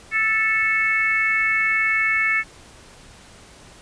harmonic tone, 440 Hz, A4, in tune, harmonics 3 / 4 / 5 / 6, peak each -28 / -22 / -19 / -31 dBFS, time 0.11-2.44 s, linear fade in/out 50 ms, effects pink hiss -46 dBFS RMS until 3.81 s + resampled to 22050 Hz

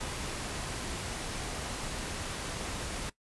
pink noise, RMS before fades -37 dBFS, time 0-3.1 s, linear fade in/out 10 ms, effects noise-tail reverb RT60 0.1 s tail -18 dB re dry + resampled to 24000 Hz

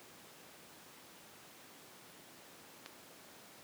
click, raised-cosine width 0.2 ms, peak -28 dBFS, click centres 2.861 s, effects pink hiss -56 dBFS RMS until 3.63 s + high-pass 200 Hz 12 dB/octave

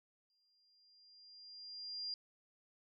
sine tone with exponential growth, 4800 Hz, D8, 37 cents sharp, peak -38 dBFS, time 0.3-2.14 s, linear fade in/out 1 ms, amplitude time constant 400 ms, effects none

